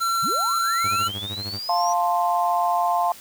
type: tone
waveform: square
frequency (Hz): 1356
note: E6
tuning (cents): +49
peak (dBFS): -21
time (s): 0-1.09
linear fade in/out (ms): 20
type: linear sweep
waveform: sine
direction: up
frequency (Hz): 93.5 to 5900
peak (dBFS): -29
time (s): 0.22-1.94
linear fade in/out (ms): 20
type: tone with tremolo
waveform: sawtooth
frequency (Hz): 101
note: G#2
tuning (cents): -48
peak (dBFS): -26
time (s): 0.84-1.59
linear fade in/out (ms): 0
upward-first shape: sine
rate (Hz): 13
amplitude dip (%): 80
type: chord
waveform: sine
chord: F major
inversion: none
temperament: equal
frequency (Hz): 698.5 / 880 / 1046.5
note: F5 / A5 / C6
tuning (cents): 0 / 0 / 0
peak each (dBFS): -21 / -24 / -24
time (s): 1.69-3.12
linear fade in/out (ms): 2
effects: white hiss -44 dBFS RMS until 3.2 s